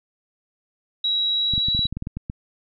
sine tone with pitch glide, 3872 to 3906 Hz, B7 to B7, -35 to -20 cents, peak -19 dBFS, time 1.04-1.87 s, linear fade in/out 5 ms, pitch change +15 cents, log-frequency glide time 1.32-1.76 s
clicks, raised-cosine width 5 ms, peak -16 dBFS, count 12, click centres 1.537 / 1.579 / 1.685 / 1.749 / 1.792 / 1.855 / 1.926 / 1.97 / 2.024 / 2.071 / 2.17 / 2.299 s
effects none

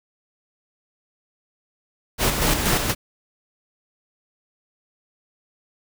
pink noise with tremolo, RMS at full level -19 dBFS, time 2.18-2.95 s, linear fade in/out 50 ms, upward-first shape square, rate 4.2 Hz, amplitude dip 45%, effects none

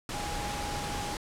sine tone in noise, 824 Hz, G#5, 14 cents flat, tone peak -37 dBFS, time 0.14-1.15 s, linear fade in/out 2 ms, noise pink, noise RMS -35 dBFS, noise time 0.09-1.17 s, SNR -5 dB, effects low-pass 9000 Hz 12 dB/octave

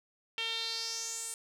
sawtooth tone with band-pass filter sweep, 454.2 Hz, A#4, 45 cents flat, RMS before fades -37 dBFS, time 0.38-1.34 s, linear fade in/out 0 ms, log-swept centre 3000 to 8800 Hz, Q 4.6, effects none

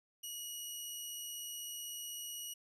15% pulse tone, 2906 Hz, F#7, 32 cents flat, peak -35 dBFS, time 0.23-2.54 s, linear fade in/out 10 ms, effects none

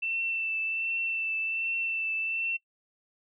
sine tone with vibrato, 2672 Hz, E7, 23 cents sharp, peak -28 dBFS, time 0.02-2.57 s, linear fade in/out 10 ms, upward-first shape triangle, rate 1.3 Hz, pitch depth 23 cents each way, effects noise-tail reverb RT60 0.1 s tail -19 dB re dry

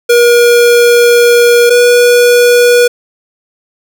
square tone pair in turn, 477.7 / 484.6 Hz, A#4 / B4, +42 / -33 cents, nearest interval unison, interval 25 cents, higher second, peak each -4 dBFS, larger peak neither, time 0.09-1.7 / 1.7-2.88 s, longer first, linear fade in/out 10 ms, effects none

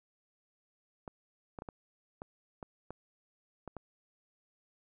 clicks, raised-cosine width 1 ms, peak -28 dBFS, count 9, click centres 1.078 / 1.588 / 1.621 / 1.688 / 2.219 / 2.628 / 2.906 / 3.677 / 3.767 s, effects none

